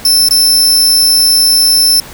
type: tone with dropouts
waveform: sawtooth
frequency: 5310 Hz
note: E8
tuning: 12 cents sharp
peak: -3 dBFS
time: 0.05-2 s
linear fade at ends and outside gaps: 2 ms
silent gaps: 0.287-0.308 s
effects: pink hiss -31 dBFS RMS until 2.13 s